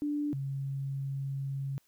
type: tone pair in turn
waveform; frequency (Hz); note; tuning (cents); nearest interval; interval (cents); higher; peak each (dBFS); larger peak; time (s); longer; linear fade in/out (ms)
sine; 293.7 / 137.1; D4 / C#3; 0 / -19; octave + minor second; 1319; first; -29 / -32; first; 0.02-0.33 / 0.33-1.78; second; 0
effects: white hiss -70 dBFS RMS until 1.87 s